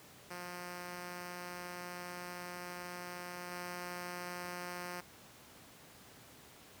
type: tone with level steps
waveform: 5% pulse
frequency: 177.5 Hz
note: F3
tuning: 28 cents sharp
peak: -32 / -30 dBFS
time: 0.3-5.01 s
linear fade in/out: 10 ms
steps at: 3.51 s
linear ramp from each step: 10 ms
effects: pink hiss -57 dBFS RMS until 6.8 s + high-pass 100 Hz 12 dB/octave